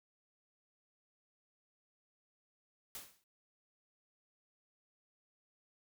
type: noise with exponential decay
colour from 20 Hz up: white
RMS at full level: -43 dBFS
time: 2.95-3.24 s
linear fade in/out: 1 ms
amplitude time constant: 63 ms
effects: none